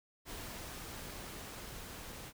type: noise with level ramp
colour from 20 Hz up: pink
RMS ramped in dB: -45 to -48 dBFS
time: 0.25-2.33 s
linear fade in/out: 50 ms
effects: none